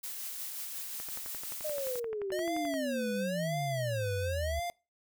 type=noise with tremolo; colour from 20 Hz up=blue; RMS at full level=-39 dBFS; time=0.03-2 s; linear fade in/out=10 ms; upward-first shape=sine; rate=5.6 Hz; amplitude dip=25%
type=click train; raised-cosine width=0.5 ms; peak=-30 dBFS; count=21; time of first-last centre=1-2.739 s; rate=11.5 Hz
type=exponential sweep; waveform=sine; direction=down; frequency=622.3 to 70.3 Hz; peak=-33 dBFS; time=1.64-4.6 s; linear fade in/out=10 ms
type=tone with vibrato; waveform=square; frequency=587.3 Hz; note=D5; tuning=in tune; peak=-34 dBFS; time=2.32-4.7 s; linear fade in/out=0 ms; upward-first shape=sine; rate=0.96 Hz; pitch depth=300 cents each way
effects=noise-tail reverb RT60 0.3 s tail -24 dB re dry